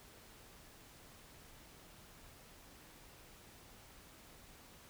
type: silence
effects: pink hiss -59 dBFS RMS until 4.89 s